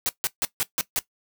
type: noise bursts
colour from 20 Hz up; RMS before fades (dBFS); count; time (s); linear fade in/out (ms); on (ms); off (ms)
white; -24; 6; 0.06-0.99; 0; 30; 150
effects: noise-tail reverb RT60 0.1 s tail -17 dB re dry